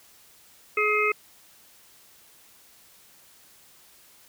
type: harmonic tone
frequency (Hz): 422.5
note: G#4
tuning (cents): +30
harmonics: 1 / 3 / 5 / 6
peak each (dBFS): -26 / -26 / -26 / -26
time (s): 0.77-1.12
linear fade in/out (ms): 5
effects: white hiss -55 dBFS RMS until 4.28 s